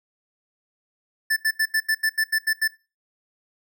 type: tone bursts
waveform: square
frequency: 1760 Hz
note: A6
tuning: in tune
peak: -19 dBFS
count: 10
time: 1.3-2.679 s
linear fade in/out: 10 ms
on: 65 ms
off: 81 ms
effects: noise-tail reverb RT60 0.3 s tail -20 dB re dry